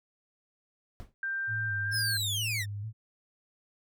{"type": "noise with exponential decay", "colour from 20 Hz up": "brown", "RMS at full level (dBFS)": -38, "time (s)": [1, 1.14], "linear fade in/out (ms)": 0, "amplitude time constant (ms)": 30}
{"type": "tone with pitch glide", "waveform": "sine", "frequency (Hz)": [1575, 1597.9], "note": ["G6", "G6"], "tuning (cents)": [8, 33], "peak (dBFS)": -30, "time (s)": [1.23, 2.17], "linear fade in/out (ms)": 2, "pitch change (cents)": 25, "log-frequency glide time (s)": [1.83, 1.91]}
{"type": "tone with vibrato", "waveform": "sine", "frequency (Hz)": 106, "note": "G#2", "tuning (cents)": 36, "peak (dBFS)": -34, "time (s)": [1.47, 2.93], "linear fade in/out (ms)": 50, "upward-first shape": "square", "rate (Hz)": 2.2, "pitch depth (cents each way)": 64}
{"type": "linear sweep", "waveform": "sawtooth", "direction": "down", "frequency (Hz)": [5370, 1760], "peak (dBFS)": -27, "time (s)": [1.91, 2.66], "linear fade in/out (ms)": 50}
{"effects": []}